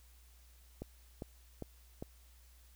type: click train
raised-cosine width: 2 ms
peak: -28 dBFS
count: 4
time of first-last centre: 0.82-2.025 s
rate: 2.49 Hz
effects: added 60 Hz sine -59 dBFS peak until 2.75 s + white hiss -67 dBFS RMS until 2.75 s